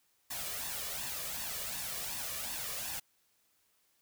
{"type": "noise with flanger", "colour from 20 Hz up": "white", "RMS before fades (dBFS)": -39, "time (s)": [0.3, 3], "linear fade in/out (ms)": 10, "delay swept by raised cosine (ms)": [1.1, 1.75], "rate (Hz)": 2.7, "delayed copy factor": 0.6, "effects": ["white hiss -73 dBFS RMS until 4.01 s"]}